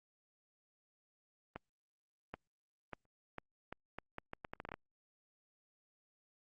accelerating click train, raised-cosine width 0.5 ms, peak -28 dBFS, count 15, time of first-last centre 1.56-4.74 s, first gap 780 ms, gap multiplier 0.76, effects Opus 24 kbps

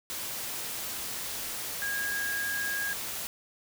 sine tone in noise, 1636 Hz, G#6, 26 cents flat, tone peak -30 dBFS, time 1.82-2.93 s, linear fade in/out 0 ms, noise white, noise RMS -36 dBFS, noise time 0.1-3.27 s, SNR +3 dB, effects none

